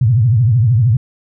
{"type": "tone with vibrato", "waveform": "sine", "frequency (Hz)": 116.54, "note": "A#2", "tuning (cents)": 0, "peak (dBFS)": -8, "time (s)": [0.01, 0.97], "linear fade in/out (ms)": 5, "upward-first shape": "triangle", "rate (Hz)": 13, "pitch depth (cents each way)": 270, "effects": []}